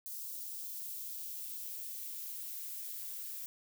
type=noise with high-pass filter sweep; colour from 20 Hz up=violet; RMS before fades=-43 dBFS; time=0.06-3.46 s; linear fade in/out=0 ms; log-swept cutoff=4500 to 1200 Hz; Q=0.97; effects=none